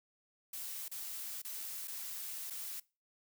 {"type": "noise with dropouts", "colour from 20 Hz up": "blue", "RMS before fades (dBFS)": -43, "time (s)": [0.53, 2.8], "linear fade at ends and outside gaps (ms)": 5, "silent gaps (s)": [[0.882, 0.914], [1.419, 1.447], [1.875, 1.879], [2.501, 2.505]], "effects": ["noise-tail reverb RT60 0.3 s tail -22 dB re dry"]}